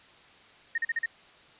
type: tone bursts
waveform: sine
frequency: 1847 Hz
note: A#6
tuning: 16 cents flat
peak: -25 dBFS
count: 5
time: 0.75-1.06 s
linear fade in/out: 5 ms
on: 30 ms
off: 40 ms
effects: white hiss -55 dBFS RMS until 1.59 s + resampled to 8000 Hz